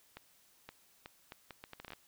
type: accelerating click train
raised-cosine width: 0.3 ms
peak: -30 dBFS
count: 13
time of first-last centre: 0.17-1.934 s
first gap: 520 ms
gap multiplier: 0.71
effects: white hiss -67 dBFS RMS until 2.07 s